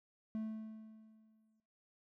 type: tone with exponential decay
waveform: triangle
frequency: 218.8 Hz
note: A3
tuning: 9 cents flat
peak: -34 dBFS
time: 0.35-1.6 s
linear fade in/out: 0 ms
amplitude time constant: 270 ms
effects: noise-tail reverb RT60 0.3 s tail -19 dB re dry